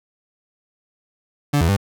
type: tone with pitch steps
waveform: 30% pulse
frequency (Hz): 144.7 / 82.6 / 99.1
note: D3 / E2 / G2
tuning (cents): -25 / +4 / +19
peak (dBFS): -12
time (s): 1.53-1.767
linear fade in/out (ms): 10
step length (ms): 79
effects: none